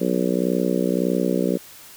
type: harmonic tone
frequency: 61.74 Hz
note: B1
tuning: in tune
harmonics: 3 / 4 / 5 / 6 / 7 / 8 / 9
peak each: -24 / -25 / -26 / -27 / -27 / -28 / -29 dBFS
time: 0-1.58 s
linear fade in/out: 20 ms
effects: white hiss -44 dBFS RMS until 1.96 s